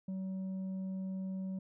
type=tone with tanh clipping; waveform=sine; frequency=189.4 Hz; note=F#3; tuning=41 cents sharp; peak=-37 dBFS; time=0.08-1.59 s; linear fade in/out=5 ms; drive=4 dB; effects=none